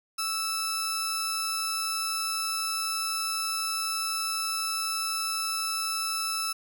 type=tone pair together; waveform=sawtooth; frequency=1317 / 5268 Hz; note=E6 / E8; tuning=-2 / -2 cents; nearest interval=2 octaves; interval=2400 cents; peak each=-27 dBFS; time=0.18-6.53 s; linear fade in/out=10 ms; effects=none